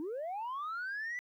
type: linear sweep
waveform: sine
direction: up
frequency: 291 to 2000 Hz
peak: -34 dBFS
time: 0-1.19 s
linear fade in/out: 0 ms
effects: tanh soft clip ceiling -34 dBFS + 12-bit